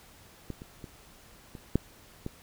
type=clicks; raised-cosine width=3 ms; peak=-23 / -30 / -28 / -29 / -10 / -21 dBFS; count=6; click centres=0.503 / 0.619 / 0.842 / 1.552 / 1.756 / 2.264 s; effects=pink hiss -55 dBFS RMS until 2.42 s